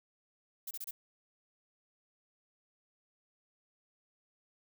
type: noise bursts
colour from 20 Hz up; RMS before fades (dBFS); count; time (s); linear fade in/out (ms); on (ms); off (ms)
violet; -41; 4; 0.67-0.91; 5; 39; 28
effects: none